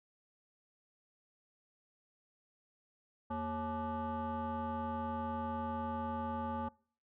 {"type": "tone with frequency modulation", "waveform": "sine", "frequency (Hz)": 548, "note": "C#5", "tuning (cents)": -20, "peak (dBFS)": -34, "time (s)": [3.3, 6.69], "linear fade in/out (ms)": 10, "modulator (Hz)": 316, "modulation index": 1.8, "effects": ["noise-tail reverb RT60 0.5 s tail -26 dB re dry", "tanh soft clip ceiling -32 dBFS"]}